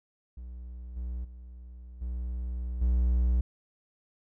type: tone with level steps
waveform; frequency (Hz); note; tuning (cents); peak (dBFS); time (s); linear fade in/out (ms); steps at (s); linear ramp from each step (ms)
triangle; 61; B1; -21; -37 / -30 / -41 / -29 / -20; 0.37-3.41; 5; 0.96 / 1.24 / 2.01 / 2.81; 10
effects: none